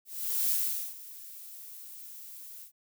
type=noise with ADSR envelope; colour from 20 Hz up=violet; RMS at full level=-27 dBFS; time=0.05-2.72 s; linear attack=440 ms; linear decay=450 ms; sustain=-19 dB; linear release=97 ms; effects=none